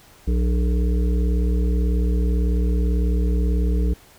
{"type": "harmonic tone with a mistuned harmonic", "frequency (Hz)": 59.8, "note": "A#1", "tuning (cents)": 45, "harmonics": [1, 3, 5, 7, 8], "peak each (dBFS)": [-17, -27, -31, -34, -35], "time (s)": [0.27, 3.94], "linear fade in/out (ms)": 10, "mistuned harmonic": 8, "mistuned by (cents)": -80, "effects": ["pink hiss -50 dBFS RMS until 4.18 s"]}